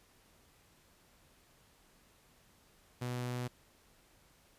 sawtooth tone, 123.47 Hz, B2, in tune, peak -32 dBFS, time 3.01-3.48 s, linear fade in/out 10 ms, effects pink hiss -66 dBFS RMS until 4.58 s + resampled to 32000 Hz

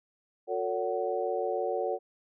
sine tone cluster, 364.2 / 450.6 / 567 / 748 Hz, F#4 / A4 / C#5 / F#5, -27 / +41 / +39 / +19 cents, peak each -35 / -32 / -33 / -34 dBFS, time 0.47-1.99 s, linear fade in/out 50 ms, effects none

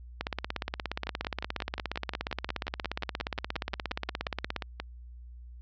two click trains, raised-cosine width 0.3 ms, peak -18 / -15 dBFS, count 22 / 75, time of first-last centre 1.07-4.8 / 0.21-4.563 s, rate 5.63 / 17 Hz, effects added 60 Hz sine -44 dBFS peak until 5.61 s + resampled to 16000 Hz

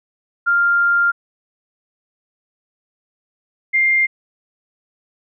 sine tone pair in turn, 1396.9 / 2107 Hz, F6 / C7, 0 / +12 cents, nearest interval perfect fifth, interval 712 cents, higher second, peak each -12 dBFS, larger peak neither, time 0.46-1.12 / 3.73-4.07 s, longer first, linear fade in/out 20 ms, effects none

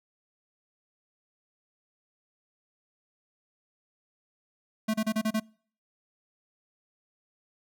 square tone bursts, 218.5 Hz, A3, 12 cents flat, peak -25 dBFS, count 6, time 4.88-5.4 s, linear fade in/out 10 ms, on 60 ms, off 32 ms, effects noise-tail reverb RT60 0.5 s tail -26 dB re dry

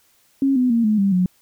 sine tone with pitch steps, 272.5 / 251.3 / 231.8 / 213.8 / 197.19 / 181.87 Hz, C#4 / B3 / A#3 / A3 / G3 / F#3, -29 / +30 / -10 / -49 / +10 / -30 cents, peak -14 dBFS, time 0.42-1.26 s, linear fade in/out 2 ms, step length 140 ms, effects white hiss -59 dBFS RMS until 1.41 s

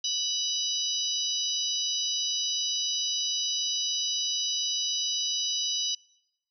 harmonic tone with a mistuned harmonic, 987.8 Hz, B5, in tune, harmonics 3 / 4 / 5 / 6, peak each -32 / -32 / -32 / -32 dBFS, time 0.04-5.95 s, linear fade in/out 5 ms, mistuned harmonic 4, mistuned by -18 cents, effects noise-tail reverb RT60 0.9 s tail -26 dB re dry

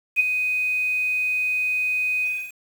sine tone with ADSR envelope, 2500 Hz, D#7, 8 cents sharp, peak -12 dBFS, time 0.16-2.53 s, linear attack 38 ms, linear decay 16 ms, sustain -8 dB, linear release 290 ms, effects 7-bit

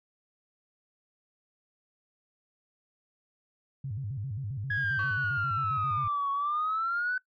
sine tone with vibrato, 118.1 Hz, A#2, 23 cents sharp, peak -32 dBFS, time 3.84-6.08 s, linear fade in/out 5 ms, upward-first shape square, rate 7.5 Hz, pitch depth 250 cents each way
sine exponential two-way sweep, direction down then up, 1676 to 1108.7 to 1516 Hz, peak -26 dBFS, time 4.7-7.18 s, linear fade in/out 5 ms, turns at 6.31 s
sine tone with exponential decay, 1126 Hz, C#6, 27 cents sharp, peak -31 dBFS, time 4.99-5.78 s, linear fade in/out 2 ms, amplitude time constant 170 ms
effects noise-tail reverb RT60 0.1 s tail -21 dB re dry + tanh soft clip ceiling -22 dBFS

